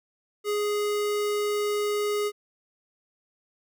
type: tone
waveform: square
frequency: 415.3 Hz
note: G#4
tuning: in tune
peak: -25 dBFS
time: 0.44-2.32 s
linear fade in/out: 50 ms
effects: none